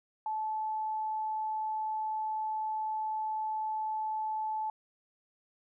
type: tone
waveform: sine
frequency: 868 Hz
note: A5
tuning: 24 cents flat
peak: -31 dBFS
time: 0.26-4.7 s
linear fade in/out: 2 ms
effects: none